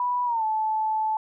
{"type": "tone with pitch glide", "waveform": "sine", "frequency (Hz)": [983, 870.7], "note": ["B5", "A5"], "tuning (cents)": [-8, -18], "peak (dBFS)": -22, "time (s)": [0, 1.17], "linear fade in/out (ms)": 2, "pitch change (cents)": -210, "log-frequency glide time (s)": [0.25, 0.44], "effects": []}